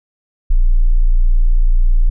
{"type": "tone", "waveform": "sine", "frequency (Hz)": 29.15, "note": "A#0", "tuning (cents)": 1, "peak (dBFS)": -7, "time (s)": [0.5, 2.1], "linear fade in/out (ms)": 10, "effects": []}